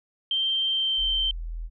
sine tone with pitch glide, 3142 to 3117 Hz, G7 to G7, +3 to -11 cents, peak -22 dBFS, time 0.31-1.31 s, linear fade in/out 2 ms, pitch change -14 cents, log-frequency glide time 0.68-1.01 s
sine tone, 41.2 Hz, E1, in tune, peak -30 dBFS, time 0.97-1.7 s, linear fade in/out 50 ms
effects none

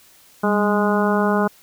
harmonic tone with a mistuned harmonic, 207.7 Hz, G#3, in tune, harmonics 1 / 2 / 3 / 4 / 5 / 6 / 7, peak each -19 / -22 / -24 / -25 / -26 / -27 / -27 dBFS, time 0.43-1.48 s, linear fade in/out 10 ms, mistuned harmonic 1, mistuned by -56 cents, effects white hiss -51 dBFS RMS until 1.62 s

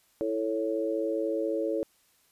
sine chord, A major, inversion second, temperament equal, 329.6 / 440 / 554.4 Hz, E4 / A4 / C#5, 0 / 0 / 0 cents, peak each -31 dBFS, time 0.21-1.83 s, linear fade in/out 0 ms, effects white hiss -66 dBFS RMS until 2.31 s + resampled to 32000 Hz

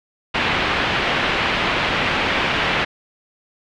white low-pass noise, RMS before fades -20 dBFS, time 0.34-2.85 s, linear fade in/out 10 ms, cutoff 3000 Hz, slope 24 dB/octave, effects none

